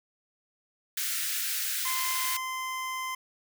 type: high-pass noise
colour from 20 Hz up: white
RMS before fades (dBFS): -31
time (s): 0.97-2.37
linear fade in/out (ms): 5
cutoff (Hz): 1400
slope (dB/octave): 48
type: tone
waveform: 25% pulse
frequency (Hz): 1036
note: C6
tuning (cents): -17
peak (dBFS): -28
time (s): 1.85-3.15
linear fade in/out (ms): 5
effects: none